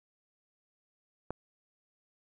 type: click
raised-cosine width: 1 ms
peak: -21 dBFS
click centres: 1.306 s
effects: none